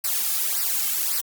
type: noise with flanger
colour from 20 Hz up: blue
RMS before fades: -24 dBFS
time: 0.04-1.21 s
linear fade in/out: 5 ms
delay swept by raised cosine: 0.29 to 2.09 ms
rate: 1.8 Hz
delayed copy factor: -1
effects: Opus 48 kbps